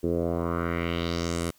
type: tone with low-pass filter sweep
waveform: 10% pulse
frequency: 84.9 Hz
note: F2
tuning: 48 cents flat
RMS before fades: -28 dBFS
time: 0.03-1.51 s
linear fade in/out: 10 ms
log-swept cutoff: 380 to 11000 Hz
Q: 2.5
effects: white hiss -61 dBFS RMS until 1.58 s